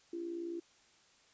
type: tone with amplitude modulation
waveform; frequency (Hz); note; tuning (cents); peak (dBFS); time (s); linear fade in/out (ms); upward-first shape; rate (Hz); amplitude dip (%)
sine; 339.8; F4; -47; -35; 0.13-0.6; 5; sine; 59.5; 60
effects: white hiss -66 dBFS RMS until 1.33 s + resampled to 16000 Hz